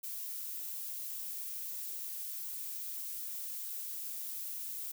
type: noise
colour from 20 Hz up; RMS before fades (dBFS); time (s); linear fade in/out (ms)
violet; -41; 0.03-4.92; 10
effects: none